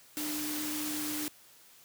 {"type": "tone in noise", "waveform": "sine", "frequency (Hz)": 301.4, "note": "D4", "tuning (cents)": 45, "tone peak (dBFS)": -36, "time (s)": [0.17, 1.28], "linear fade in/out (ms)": 0, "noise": "white", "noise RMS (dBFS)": -37, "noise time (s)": [0.17, 1.28], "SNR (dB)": -2, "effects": ["white hiss -58 dBFS RMS until 1.84 s", "high-pass 80 Hz 12 dB/octave"]}